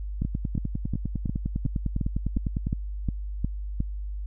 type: two click trains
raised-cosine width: 5 ms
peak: -14 / -15 dBFS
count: 11 / 25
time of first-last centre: 0.22-3.804 / 0.25-2.669 s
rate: 2.79 / 9.92 Hz
effects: added 50 Hz sine -30 dBFS peak until 4.26 s